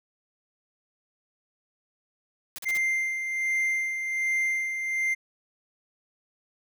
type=noise bursts; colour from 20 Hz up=white; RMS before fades=-38 dBFS; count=4; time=2.56-2.773 s; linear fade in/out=0 ms; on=24 ms; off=39 ms
type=tone with tremolo; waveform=triangle; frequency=2093 Hz; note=C7; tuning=in tune; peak=-21 dBFS; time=2.65-5.15 s; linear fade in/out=20 ms; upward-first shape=sine; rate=1.3 Hz; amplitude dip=50%
effects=none